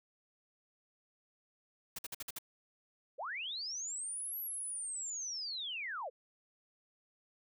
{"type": "noise bursts", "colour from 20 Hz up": "white", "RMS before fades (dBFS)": -42, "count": 6, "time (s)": [1.96, 2.387], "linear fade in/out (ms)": 5, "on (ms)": 27, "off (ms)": 53}
{"type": "linear two-way sweep", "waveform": "sine", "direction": "up then down", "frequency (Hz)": [440, 11840, 440], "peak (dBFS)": -38, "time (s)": [3.18, 6.1], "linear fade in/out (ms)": 20, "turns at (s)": 4.39}
{"effects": []}